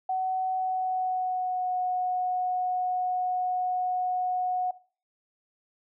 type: tone with pitch glide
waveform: sine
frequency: 750 to 731.6 Hz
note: F#5 to F#5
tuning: +23 to -20 cents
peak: -25 dBFS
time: 0.09-4.71 s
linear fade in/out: 5 ms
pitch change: -43 cents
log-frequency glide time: 0.5-1.76 s
effects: noise-tail reverb RT60 0.4 s tail -18 dB re dry